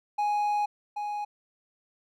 triangle tone pair in turn, 830.6 / 830.6 Hz, G#5 / G#5, 0 / 0 cents, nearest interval unison, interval 0 cents, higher neither, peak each -22 / -28 dBFS, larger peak first, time 0.18-0.66 / 0.96-1.25 s, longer first, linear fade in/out 10 ms, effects none

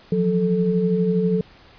sine tone cluster, 167.9 / 180.2 / 437.8 Hz, E3 / F#3 / A4, +32 / -45 / -9 cents, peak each -27 / -19 / -21 dBFS, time 0.12-1.41 s, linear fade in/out 2 ms, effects pink hiss -49 dBFS RMS until 1.78 s + resampled to 11025 Hz

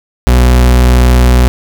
40% pulse tone, 61.74 Hz, B1, in tune, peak -3 dBFS, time 0.27-1.48 s, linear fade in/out 0 ms, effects none

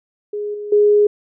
sine tone with level steps, 415.3 Hz, G#4, in tune, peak -21 / -25 / -9 dBFS, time 0.33-1.07 s, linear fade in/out 5 ms, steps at 0.54 / 0.72 s, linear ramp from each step 5 ms, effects none

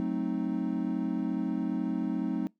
triangle chord, F# diminished seventh, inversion none, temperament equal with one note detuned, 185 / 219.2 / 261.6 / 311.1 Hz, F#3 / A3 / C4 / Eb4, 0 / -6 / 0 / 0 cents, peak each -32 / -32 / -31 / -32 dBFS, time 0-2.47 s, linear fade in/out 0 ms, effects noise-tail reverb RT60 0.2 s tail -25 dB re dry

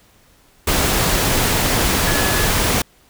sine tone in noise, 1700 Hz, G#6, 40 cents sharp, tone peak -24 dBFS, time 2.07-2.46 s, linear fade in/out 5 ms, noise pink, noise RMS -17 dBFS, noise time 0.67-2.82 s, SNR -10 dB, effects pink hiss -53 dBFS RMS until 3.09 s

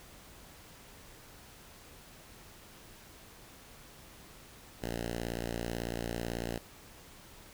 5% pulse tone with notch filter, 58.1 Hz, A#1, 5 cents flat, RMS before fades -37 dBFS, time 4.82-6.58 s, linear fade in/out 5 ms, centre 1100 Hz, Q 1.7, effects pink hiss -54 dBFS RMS until 7.53 s

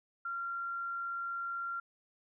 sine tone, 1379 Hz, F6, 22 cents flat, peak -35 dBFS, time 0.25-1.8 s, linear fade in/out 5 ms, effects none

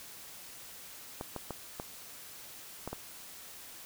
clicks, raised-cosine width 1 ms, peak -23 dBFS, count 6, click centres 1.211 / 1.363 / 1.507 / 1.799 / 2.876 / 2.93 s, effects white hiss -49 dBFS RMS until 3.85 s

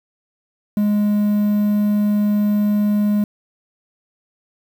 triangle tone with quantisation, 207.7 Hz, G#3, in tune, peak -12 dBFS, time 0.77-3.24 s, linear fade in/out 2 ms, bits 7, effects none

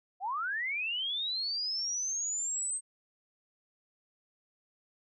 sine linear sweep, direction up, 702 to 8372 Hz, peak -31 dBFS, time 0.2-2.81 s, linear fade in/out 50 ms, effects none

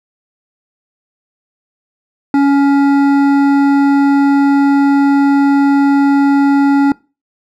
sine tone with hard clipping, 280 Hz, C#4, 18 cents sharp, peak -9 dBFS, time 2.34-6.92 s, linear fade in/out 2 ms, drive 11 dB, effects noise-tail reverb RT60 0.3 s tail -22 dB re dry

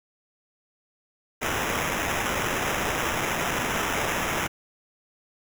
violet noise with sample-and-hold, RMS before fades -27 dBFS, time 1.41-4.48 s, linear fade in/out 20 ms, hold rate 4410 Hz, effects none

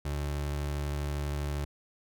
30% pulse tone, 72.5 Hz, D2, 22 cents flat, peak -28 dBFS, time 0.05-1.65 s, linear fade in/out 5 ms, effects none

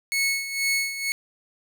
sawtooth tone with tremolo, 2200 Hz, C#7, 14 cents flat, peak -17 dBFS, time 0.12-1.12 s, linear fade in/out 0 ms, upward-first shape sine, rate 2.1 Hz, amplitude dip 70%, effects none

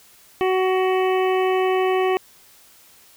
harmonic tone, 374 Hz, F#4, 19 cents sharp, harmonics 1 / 2 / 3 / 5 / 6 / 7 / 8, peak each -18 / -24 / -28 / -32 / -34 / -35 / -36 dBFS, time 0.41-2.17 s, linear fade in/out 0 ms, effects white hiss -51 dBFS RMS until 3.16 s

